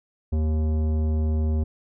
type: tone with tanh clipping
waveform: sine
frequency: 77.78 Hz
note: D#2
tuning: in tune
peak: -22 dBFS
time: 0.32-1.64 s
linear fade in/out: 10 ms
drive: 14 dB
effects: none